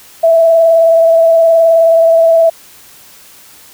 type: tone with vibrato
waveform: sine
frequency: 659.3 Hz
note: E5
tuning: in tune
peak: -4 dBFS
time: 0.23-2.5 s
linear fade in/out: 10 ms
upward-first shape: triangle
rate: 19 Hz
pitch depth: 26 cents each way
effects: white hiss -39 dBFS RMS until 3.73 s